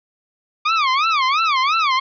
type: tone with vibrato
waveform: sawtooth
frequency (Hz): 1174.7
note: D6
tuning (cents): 0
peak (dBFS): -11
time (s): 0.65-2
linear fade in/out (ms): 10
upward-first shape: sine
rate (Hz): 2.9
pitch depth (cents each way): 230
effects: resampled to 11025 Hz + 8-bit